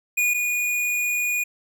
square tone pair in turn, 2451 / 2451 Hz, D#7 / D#7, -27 / -27 cents, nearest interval unison, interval 0 cents, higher neither, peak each -19 / -22 dBFS, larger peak first, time 0.17-0.34 / 0.34-1.44 s, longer second, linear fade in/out 10 ms, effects none

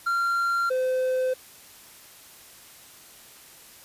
triangle tone pair in turn, 1380 / 513.8 Hz, F6 / C5, -21 / -32 cents, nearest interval octave + perfect fourth, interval 1711 cents, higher first, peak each -20 dBFS, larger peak neither, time 0.06-0.7 / 0.7-1.34 s, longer neither, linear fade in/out 10 ms, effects white hiss -49 dBFS RMS until 3.84 s + resampled to 32000 Hz

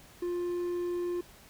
triangle tone, 351.6 Hz, F4, 12 cents sharp, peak -28 dBFS, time 0.22-1.21 s, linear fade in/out 5 ms, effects pink hiss -55 dBFS RMS until 1.49 s

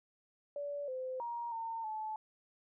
sine tone with pitch steps, 575 / 515 / 943 / 909 / 867 Hz, D5 / C5 / A#5 / A#5 / A5, -37 / -28 / +20 / -44 / -26 cents, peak -37 dBFS, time 0.56-2.16 s, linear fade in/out 2 ms, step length 320 ms, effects none

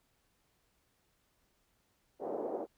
pink band-pass noise, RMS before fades -38 dBFS, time 2.19-2.67 s, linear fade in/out 50 ms, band 330 to 660 Hz, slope 24 dB/octave, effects pink hiss -75 dBFS RMS until 2.77 s

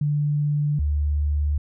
sine tone pair in turn, 147.2 / 73.6 Hz, D3 / D2, +4 / +4 cents, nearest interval octave, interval 1200 cents, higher first, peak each -19 dBFS, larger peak neither, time 0.01-0.79 / 0.79-1.58 s, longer second, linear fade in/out 5 ms, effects none

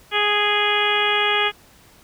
harmonic tone with a mistuned harmonic, 415.3 Hz, G#4, in tune, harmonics 1 / 2 / 3 / 4 / 5 / 6 / 7 / 8, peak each -25 / -25 / -25 / -25 / -25 / -25 / -25 / -25 dBFS, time 0.11-1.52 s, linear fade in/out 50 ms, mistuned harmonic 6, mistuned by -16 cents, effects pink hiss -51 dBFS RMS until 2.03 s

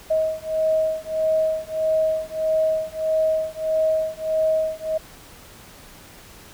sine beating tone pair, 632 / 633.6 Hz, D#5 / D#5, +27 / +31 cents, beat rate 1.6 Hz, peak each -22 / -22 dBFS, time 0.1-4.98 s, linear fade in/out 10 ms, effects pink hiss -45 dBFS RMS until 6.53 s

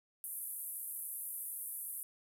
white band-pass noise, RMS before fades -43 dBFS, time 0.24-2.03 s, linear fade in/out 0 ms, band 10000 to 13000 Hz, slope 48 dB/octave, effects none

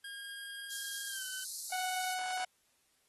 25% pulse tone with pitch glide, 1621 to 1521.2 Hz, G#6 to F#6, -42 to +48 cents, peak -39 dBFS, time 0.04-1.44 s, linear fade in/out 5 ms, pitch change -110 cents, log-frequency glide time 1.08-1.24 s
white high-pass noise, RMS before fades -41 dBFS, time 0.7-2.15 s, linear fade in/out 10 ms, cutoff 4000 Hz, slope 96 dB/octave
sawtooth tone, 740 Hz, F#5, in tune, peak -31 dBFS, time 1.72-2.45 s, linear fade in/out 5 ms
effects white hiss -73 dBFS RMS until 3.08 s + AAC 32 kbps

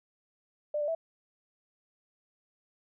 sine tone with pitch steps, 596 / 588 / 655 Hz, D5 / D5 / E5, +25 / +2 / -11 cents, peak -28 dBFS, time 0.74-0.95 s, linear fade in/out 5 ms, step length 70 ms, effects none

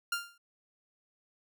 sawtooth tone with exponential decay, 1396.9 Hz, F6, in tune, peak -24 dBFS, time 0.12-0.38 s, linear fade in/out 5 ms, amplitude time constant 56 ms, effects none

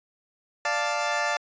20% pulse chord, D minor, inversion none, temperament equal, 587.3 / 698.5 / 880 Hz, D5 / F5 / A5, 0 / 0 / 0 cents, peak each -24 dBFS, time 0.65-1.37 s, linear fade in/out 2 ms, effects resampled to 16000 Hz

